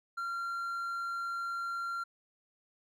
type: tone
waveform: triangle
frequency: 1378 Hz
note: F6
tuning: 24 cents flat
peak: -32 dBFS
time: 0.17-2.04 s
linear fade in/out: 10 ms
effects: none